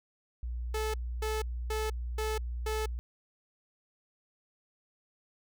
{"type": "tone", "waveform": "sine", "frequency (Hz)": 59.9, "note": "A#1", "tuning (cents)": 48, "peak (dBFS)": -33, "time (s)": [0.43, 2.99], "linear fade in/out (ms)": 0}
{"type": "tone bursts", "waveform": "sawtooth", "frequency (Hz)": 434, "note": "A4", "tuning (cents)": -24, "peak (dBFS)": -28, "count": 5, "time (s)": [0.74, 2.86], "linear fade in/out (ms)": 5, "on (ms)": 200, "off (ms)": 280}
{"effects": []}